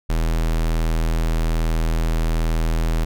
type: tone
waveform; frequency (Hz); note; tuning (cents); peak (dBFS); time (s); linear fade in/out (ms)
square; 40.6; E1; -26; -18; 0.09-3.05; 10
effects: none